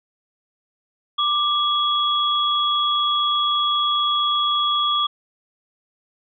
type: tone pair together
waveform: sine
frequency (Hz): 1182 / 3343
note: D6 / G#7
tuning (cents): +11 / +11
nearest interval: octave + tritone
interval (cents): 1800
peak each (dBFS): -20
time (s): 1.18-5.07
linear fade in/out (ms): 10
effects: none